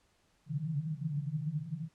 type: band-pass noise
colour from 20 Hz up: pink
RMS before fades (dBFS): -36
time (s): 0.46-1.89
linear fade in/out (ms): 50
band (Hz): 140 to 160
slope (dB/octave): 96
effects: pink hiss -71 dBFS RMS until 1.94 s + low-pass 9000 Hz 12 dB/octave